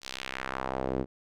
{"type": "tone with band-pass filter sweep", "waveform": "sawtooth", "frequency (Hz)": 65.41, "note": "C2", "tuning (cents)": 0, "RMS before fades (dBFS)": -34, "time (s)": [0.01, 1.06], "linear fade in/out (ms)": 50, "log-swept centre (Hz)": [5100, 320], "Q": 1.4, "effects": []}